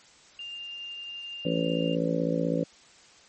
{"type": "tone", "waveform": "sine", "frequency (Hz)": 2800, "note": "F7", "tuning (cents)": 4, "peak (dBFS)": -36, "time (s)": [0.39, 1.95], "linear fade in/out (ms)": 2}
{"type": "harmonic tone", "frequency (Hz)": 56, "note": "A1", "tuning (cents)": 31, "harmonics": [3, 4, 5, 6, 7, 8, 9, 10], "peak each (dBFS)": [-29, -35, -30, -38, -40, -37, -30, -34], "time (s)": [1.45, 2.64], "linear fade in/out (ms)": 5}
{"effects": ["white hiss -55 dBFS RMS until 3.28 s", "MP3 32 kbps"]}